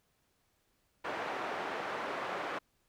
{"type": "band-pass noise", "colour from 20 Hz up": "pink", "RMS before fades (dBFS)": -38, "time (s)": [1.04, 2.59], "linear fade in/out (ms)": 10, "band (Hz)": [480, 1700], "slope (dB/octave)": 12, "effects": ["pink hiss -75 dBFS RMS until 2.88 s"]}